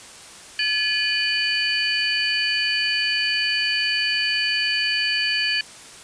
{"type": "tone cluster", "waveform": "sine", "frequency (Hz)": [1712, 2448, 2978, 4538], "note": ["A6", "D#7", "F#7", "C#8"], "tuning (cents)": [-48, -29, 11, 40], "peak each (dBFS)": -25, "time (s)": [0.59, 5.61], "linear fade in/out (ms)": 2, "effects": ["white hiss -42 dBFS RMS until 6.03 s", "resampled to 22050 Hz"]}